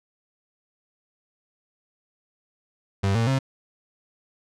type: tone with pitch steps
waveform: 35% pulse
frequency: 98 / 114.54 / 133.87 Hz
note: G2 / A#2 / C3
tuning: 0 / -30 / +40 cents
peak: -18 dBFS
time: 3.03-3.39 s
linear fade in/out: 10 ms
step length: 120 ms
effects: low-pass 7000 Hz 12 dB/octave

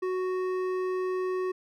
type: tone with hard clipping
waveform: sine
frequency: 370 Hz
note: F#4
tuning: in tune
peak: -29 dBFS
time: 0.02-1.52 s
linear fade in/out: 10 ms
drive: 10 dB
effects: none

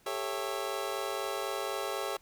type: chord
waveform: 25% pulse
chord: A dominant seventh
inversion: third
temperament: just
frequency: 396 / 440 / 550 / 660 Hz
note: G4 / A4 / C#5 / E5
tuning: +18 / 0 / -14 / +2 cents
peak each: -34 / -36 / -34 / -37 dBFS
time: 0.06-2.17 s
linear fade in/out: 5 ms
effects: pink hiss -64 dBFS RMS until 2.21 s

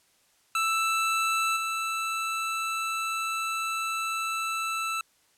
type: tone with level steps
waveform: 25% pulse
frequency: 1323 Hz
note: E6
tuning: 6 cents sharp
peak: -20 / -24 dBFS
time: 0.55-5.01 s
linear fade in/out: 2 ms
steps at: 1.56 s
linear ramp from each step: 10 ms
effects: white hiss -65 dBFS RMS until 5.37 s + low-pass 11000 Hz 12 dB/octave

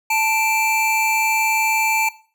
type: tone pair together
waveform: square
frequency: 880.6 / 2349 Hz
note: A5 / D7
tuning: +1 / 0 cents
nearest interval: octave + perfect fourth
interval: 1699 cents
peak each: -20 / -21 dBFS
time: 0.1-2.09 s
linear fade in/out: 5 ms
effects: noise-tail reverb RT60 0.4 s tail -17 dB re dry

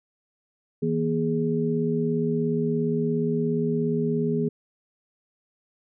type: tone cluster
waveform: sine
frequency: 161.3 / 238.4 / 415.4 Hz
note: E3 / A#3 / G#4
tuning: -37 / +39 / 0 cents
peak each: -26 dBFS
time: 0.82-4.49 s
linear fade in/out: 10 ms
effects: none

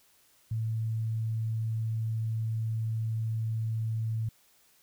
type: tone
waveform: sine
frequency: 111.7 Hz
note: A2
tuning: 27 cents sharp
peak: -28 dBFS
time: 0.51-4.29 s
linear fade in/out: 5 ms
effects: white hiss -64 dBFS RMS until 4.82 s

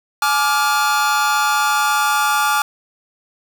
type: chord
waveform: 45% pulse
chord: D diminished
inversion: second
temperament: just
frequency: 845.8 / 1174.7 / 1409.6 Hz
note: Ab5 / D6 / F6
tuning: +31 / 0 / +16 cents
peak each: -19 dBFS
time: 0.22-2.62 s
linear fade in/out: 2 ms
effects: none

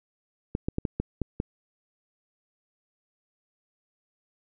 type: clicks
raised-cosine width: 3 ms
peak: -14 dBFS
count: 7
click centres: 0.551 / 0.685 / 0.784 / 0.852 / 1 / 1.217 / 1.401 s
effects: none

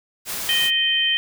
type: noise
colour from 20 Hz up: white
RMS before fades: -28 dBFS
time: 0.25-0.71 s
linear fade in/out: 50 ms
type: harmonic tone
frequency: 622.3 Hz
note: D#5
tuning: in tune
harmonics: 3 / 4 / 5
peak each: -24 / -27 / -18 dBFS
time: 0.49-1.17 s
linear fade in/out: 0 ms
effects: none

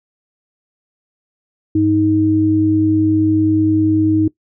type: tone pair together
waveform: sine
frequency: 101.2 / 314.1 Hz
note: G#2 / D#4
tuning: -44 / +16 cents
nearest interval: octave + minor sixth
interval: 1960 cents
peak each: -19 / -11 dBFS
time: 1.75-4.28 s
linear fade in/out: 5 ms
effects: noise-tail reverb RT60 0.1 s tail -19 dB re dry

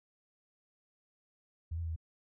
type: tone with pitch steps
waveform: sine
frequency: 81.5 / 84.4 / 82 / 80.8 Hz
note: E2 / E2 / E2 / E2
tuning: -19 / +41 / -9 / -34 cents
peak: -34 dBFS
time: 1.71-1.962 s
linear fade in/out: 10 ms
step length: 63 ms
effects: none

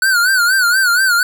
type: tone with vibrato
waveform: square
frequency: 1480 Hz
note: F#6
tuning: in tune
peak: -11 dBFS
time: 0.02-1.23 s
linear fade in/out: 2 ms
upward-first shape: sine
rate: 4.2 Hz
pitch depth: 110 cents each way
effects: none

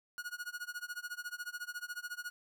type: tone with tremolo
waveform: 45% pulse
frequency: 1447 Hz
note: F#6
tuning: 39 cents flat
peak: -37 dBFS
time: 0.18-2.3 s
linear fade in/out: 0 ms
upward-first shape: sine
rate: 14 Hz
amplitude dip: 95%
effects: none

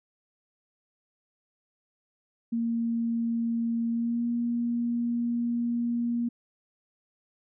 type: tone with pitch glide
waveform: sine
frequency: 231.5 to 236.9 Hz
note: A#3 to A#3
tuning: -12 to +28 cents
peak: -25 dBFS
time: 2.52-6.29 s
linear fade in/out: 10 ms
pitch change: +40 cents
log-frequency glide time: 3.9-4.26 s
effects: none

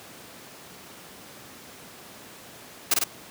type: noise with echo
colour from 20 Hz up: white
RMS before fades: -20 dBFS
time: 2.91-2.94 s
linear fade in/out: 5 ms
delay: 50 ms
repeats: 2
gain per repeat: -2 dB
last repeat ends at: 3.04 s
effects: pink hiss -45 dBFS RMS until 3.3 s + high-pass 150 Hz 12 dB/octave

